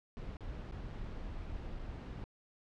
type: noise with dropouts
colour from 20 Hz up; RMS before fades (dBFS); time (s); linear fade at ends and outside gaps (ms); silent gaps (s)
brown; -43; 0.17-2.24; 0; 0.369-0.407 / 0.712-0.722 / 0.905-0.91 / 1.79-1.794
effects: low-pass 4000 Hz 12 dB/octave